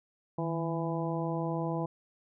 harmonic tone with a mistuned harmonic, 166.4 Hz, E3, 17 cents sharp, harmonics 1 / 2 / 3 / 4 / 5 / 6, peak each -33 / -36 / -38 / -39 / -40 / -41 dBFS, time 0.38-1.86 s, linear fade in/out 5 ms, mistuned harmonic 1, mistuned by -72 cents, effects none

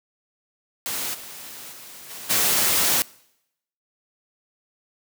white noise with level steps, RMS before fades -28 / -39 / -42 / -37 / -20 dBFS, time 0.86-3.02 s, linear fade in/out 0 ms, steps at 1.13 / 1.71 / 2.09 / 2.29 s, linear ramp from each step 20 ms, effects noise-tail reverb RT60 0.8 s tail -23 dB re dry + high-pass 100 Hz 12 dB/octave

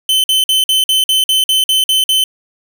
45% pulse tone bursts, 3060 Hz, G7, 42 cents flat, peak -9 dBFS, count 11, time 0.09-2.24 s, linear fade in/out 2 ms, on 150 ms, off 50 ms, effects none

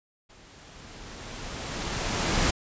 pink noise with level ramp, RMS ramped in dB -53 to -23 dBFS, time 0.29-2.51 s, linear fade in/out 10 ms, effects resampled to 16000 Hz

